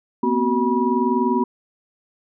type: tone cluster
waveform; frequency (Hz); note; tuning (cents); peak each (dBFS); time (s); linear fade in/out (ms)
sine; 236.2 / 256.4 / 375.5 / 969; A#3 / C4 / F#4 / B5; +23 / -35 / +26 / -33; -22; 0.23-1.44; 5
effects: none